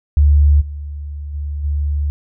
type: tone with level steps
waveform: sine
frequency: 72.9 Hz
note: D2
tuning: 12 cents flat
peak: -7 / -24 / -20 / -15 dBFS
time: 0.17-2.1 s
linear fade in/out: 0 ms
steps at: 0.6 / 1.33 / 1.63 s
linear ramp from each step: 20 ms
effects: none